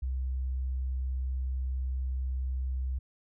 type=tone; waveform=sine; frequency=64.6 Hz; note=C2; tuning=21 cents flat; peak=-29 dBFS; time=0.02-2.99 s; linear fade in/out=10 ms; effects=none